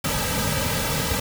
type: noise with comb filter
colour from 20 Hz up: pink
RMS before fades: -24 dBFS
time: 0.04-1.2 s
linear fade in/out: 5 ms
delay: 2.8 ms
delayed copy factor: -1
effects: none